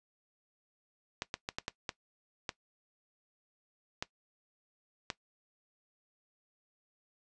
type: clicks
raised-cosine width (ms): 0.2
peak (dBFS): -17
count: 9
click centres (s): 1.221 / 1.341 / 1.489 / 1.585 / 1.681 / 1.892 / 2.492 / 4.025 / 5.102
effects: noise-tail reverb RT60 0.1 s tail -18 dB re dry + resampled to 22050 Hz